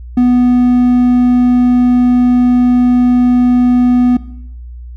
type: tone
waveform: triangle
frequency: 246.9 Hz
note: B3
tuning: in tune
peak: -4 dBFS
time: 0.17-4.17 s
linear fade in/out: 5 ms
effects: noise-tail reverb RT60 0.8 s tail -18 dB re dry + added 60 Hz sine -26 dBFS peak until 4.96 s